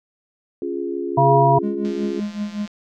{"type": "chord", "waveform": "sine", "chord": "Db major", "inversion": "none", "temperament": "equal", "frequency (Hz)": [277.2, 349.2, 415.3], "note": ["Db4", "F4", "Ab4"], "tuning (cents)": [0, 0, 0], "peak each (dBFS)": [-29, -25, -28], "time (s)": [0.62, 2.2], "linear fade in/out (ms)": 2}
{"type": "harmonic tone", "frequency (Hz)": 137.3, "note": "C#3", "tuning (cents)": -16, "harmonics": [1, 3, 5, 7], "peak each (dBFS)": [-17, -19, -16, -16], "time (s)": [1.17, 1.59], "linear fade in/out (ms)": 10}
{"type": "tone with tremolo", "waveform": "triangle", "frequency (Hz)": 207.7, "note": "G#3", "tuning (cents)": 0, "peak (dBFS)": -18, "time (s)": [1.62, 2.67], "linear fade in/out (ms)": 20, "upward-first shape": "triangle", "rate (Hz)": 5.3, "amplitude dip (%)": 90}
{"type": "click train", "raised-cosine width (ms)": 0.2, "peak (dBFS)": -25, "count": 144, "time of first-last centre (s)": [1.85, 2.677], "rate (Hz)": 173}
{"effects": []}